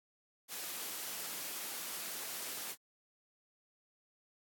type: noise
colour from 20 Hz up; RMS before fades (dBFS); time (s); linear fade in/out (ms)
white; -42; 0.48-2.76; 50
effects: high-pass 200 Hz 12 dB/octave + AAC 64 kbps